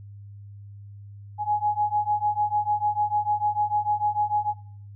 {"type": "beating tone pair", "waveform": "sine", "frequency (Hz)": [833, 839.7], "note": ["G#5", "G#5"], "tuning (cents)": [5, 19], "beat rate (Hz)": 6.7, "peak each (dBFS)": [-25, -24], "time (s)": [1.38, 4.54], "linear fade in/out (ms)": 50, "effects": ["noise-tail reverb RT60 0.5 s tail -17 dB re dry", "added 101 Hz sine -40 dBFS peak until 4.95 s"]}